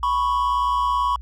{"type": "tone pair together", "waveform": "triangle", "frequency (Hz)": [987.8, 1106.2], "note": ["B5", "C#6"], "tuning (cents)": [0, -4], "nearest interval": "major second", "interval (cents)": 196, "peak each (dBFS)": -18, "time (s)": [0.03, 1.16], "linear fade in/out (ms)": 2, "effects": ["tanh soft clip ceiling -13 dBFS", "added 60 Hz sine -33 dBFS peak until 1.21 s"]}